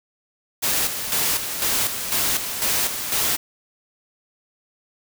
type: noise with tremolo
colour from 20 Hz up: white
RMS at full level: -21 dBFS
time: 0.62-3.37 s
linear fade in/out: 20 ms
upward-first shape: square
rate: 2 Hz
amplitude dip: 55%
effects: none